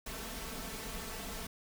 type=noise with comb filter; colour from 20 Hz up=pink; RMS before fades=-42 dBFS; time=0.06-1.47 s; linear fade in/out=5 ms; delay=4.5 ms; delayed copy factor=+0.75; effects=none